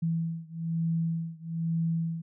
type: beating tone pair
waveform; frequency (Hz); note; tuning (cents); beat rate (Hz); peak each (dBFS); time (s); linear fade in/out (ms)
sine; 164.5 / 165.6; E3 / E3; -3 / +8; 1.1; -30 / -31; 0.02-2.22; 10
effects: none